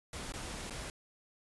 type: noise with dropouts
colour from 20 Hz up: pink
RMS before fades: -42 dBFS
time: 0.13-0.9 s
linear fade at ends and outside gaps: 1 ms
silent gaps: 0.322-0.338 / 0.698-0.707 s
effects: resampled to 24000 Hz